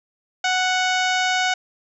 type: harmonic tone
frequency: 740 Hz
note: F#5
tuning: in tune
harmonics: 1 / 2 / 3 / 4 / 5 / 6 / 7 / 8 / 9 / 10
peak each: -22 / -23 / -26 / -28 / -30 / -35 / -34 / -36 / -35 / -42 dBFS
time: 0.44-1.54 s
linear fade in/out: 5 ms
effects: none